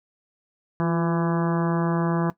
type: harmonic tone with a mistuned harmonic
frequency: 167.5 Hz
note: E3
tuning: 28 cents sharp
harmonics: 1 / 2 / 3 / 4 / 5 / 6 / 7 / 8 / 9 / 10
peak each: -22 / -27 / -34 / -33 / -35 / -34 / -35 / -42 / -40 / -40 dBFS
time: 0.8-2.3 s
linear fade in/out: 0 ms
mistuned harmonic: 2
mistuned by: +39 cents
effects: noise-tail reverb RT60 0.1 s tail -17 dB re dry